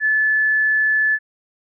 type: tone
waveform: sine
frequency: 1733 Hz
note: A6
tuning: 27 cents flat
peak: -14 dBFS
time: 0-1.19 s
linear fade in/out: 50 ms
effects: none